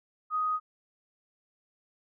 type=tone; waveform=sine; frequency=1249 Hz; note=D#6; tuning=6 cents sharp; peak=-26 dBFS; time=0.3-0.6 s; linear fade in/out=50 ms; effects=none